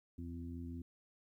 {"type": "harmonic tone with a mistuned harmonic", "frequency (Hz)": 85.1, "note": "F2", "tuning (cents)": -44, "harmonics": [1, 2, 3, 4], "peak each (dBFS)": [-45, -52, -46, -56], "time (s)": [0.18, 0.82], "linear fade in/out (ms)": 5, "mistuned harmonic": 1, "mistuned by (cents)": -53, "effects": ["13-bit"]}